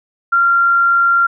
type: tone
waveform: sine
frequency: 1382 Hz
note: F6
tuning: 19 cents flat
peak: -9 dBFS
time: 0.32-1.27 s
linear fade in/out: 10 ms
effects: none